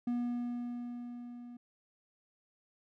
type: tone with level ramp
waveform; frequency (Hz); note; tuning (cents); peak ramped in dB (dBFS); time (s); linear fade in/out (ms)
triangle; 241.6; B3; -38; -28 to -44; 0.07-1.57; 5
effects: none